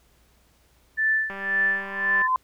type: tone with tremolo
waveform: sine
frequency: 1760 Hz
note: A6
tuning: in tune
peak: -18 dBFS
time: 0.97-2.28 s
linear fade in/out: 20 ms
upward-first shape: sine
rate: 1.9 Hz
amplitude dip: 90%
type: click train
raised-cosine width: 0.5 ms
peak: -22 dBFS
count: 181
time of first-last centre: 1.3-2.218 s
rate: 196 Hz
type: tone with exponential growth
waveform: sine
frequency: 1027 Hz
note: C6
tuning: 33 cents flat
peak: -17 dBFS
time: 1.67-2.36 s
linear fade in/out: 1 ms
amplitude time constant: 150 ms
effects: added 60 Hz sine -62 dBFS peak until 2.43 s + pink hiss -62 dBFS RMS until 2.43 s